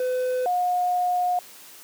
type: tone pair in turn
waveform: triangle / sine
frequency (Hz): 506 / 719.1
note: B4 / F#5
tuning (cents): +42 / -50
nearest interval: tritone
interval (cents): 608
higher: second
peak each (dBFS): -20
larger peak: neither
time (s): 0-0.46 / 0.46-1.39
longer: second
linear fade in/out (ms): 2
effects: white hiss -46 dBFS RMS until 1.83 s + high-pass 200 Hz 12 dB/octave